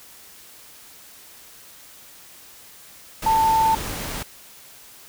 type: tone in noise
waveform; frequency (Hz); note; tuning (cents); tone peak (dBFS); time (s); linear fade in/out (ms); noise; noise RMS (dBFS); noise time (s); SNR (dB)
sine; 889; A5; +18; -15; 3.26-3.75; 5; pink; -30; 3.22-4.23; +12
effects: white hiss -46 dBFS RMS until 5.08 s